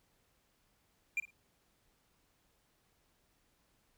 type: tone with echo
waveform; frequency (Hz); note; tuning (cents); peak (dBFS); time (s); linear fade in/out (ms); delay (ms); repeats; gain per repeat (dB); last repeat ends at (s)
triangle; 2393; D7; +32; -29; 1.17-1.2; 2; 53; 2; -15; 1.306
effects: pink hiss -74 dBFS RMS until 3.97 s